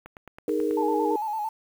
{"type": "click train", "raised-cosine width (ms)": 0.5, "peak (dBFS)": -27, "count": 7, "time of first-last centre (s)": [0.06, 0.71], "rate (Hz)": 9.23}
{"type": "chord", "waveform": "sine", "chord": "D# suspended fourth", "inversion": "none", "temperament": "just", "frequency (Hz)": [311.1, 414.8, 466.7], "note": ["D#4", "G#4", "A#4"], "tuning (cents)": [0, -2, 2], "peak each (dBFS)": -27, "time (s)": [0.48, 1.16], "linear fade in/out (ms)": 2}
{"type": "tone with vibrato", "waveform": "sine", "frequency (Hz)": 861, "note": "A5", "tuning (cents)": -38, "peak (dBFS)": -26, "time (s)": [0.77, 1.49], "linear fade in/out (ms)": 5, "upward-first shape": "square", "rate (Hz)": 8.9, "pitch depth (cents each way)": 49}
{"effects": ["8-bit"]}